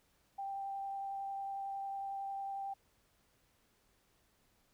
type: tone with vibrato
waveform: sine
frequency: 787 Hz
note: G5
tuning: 7 cents sharp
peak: -38 dBFS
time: 0.38-2.74 s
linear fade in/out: 10 ms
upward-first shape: triangle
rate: 11 Hz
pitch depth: 10 cents each way
effects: pink hiss -73 dBFS RMS until 4.73 s